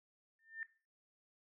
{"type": "tone with exponential growth", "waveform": "sine", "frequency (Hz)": 1800, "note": "A6", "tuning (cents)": 39, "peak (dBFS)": -38, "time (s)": [0.39, 0.63], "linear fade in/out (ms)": 1, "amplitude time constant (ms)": 51, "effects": ["noise-tail reverb RT60 0.4 s tail -18 dB re dry"]}